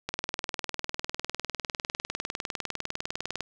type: click train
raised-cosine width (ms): 0.2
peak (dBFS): -13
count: 67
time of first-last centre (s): 0.09-3.407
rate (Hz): 19.9
effects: none